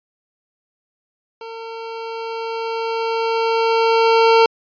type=tone with level ramp; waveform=25% pulse; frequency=454.3 Hz; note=A#4; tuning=45 cents flat; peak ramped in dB=-27 to -5 dBFS; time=1.41-4.46 s; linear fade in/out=2 ms; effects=resampled to 11025 Hz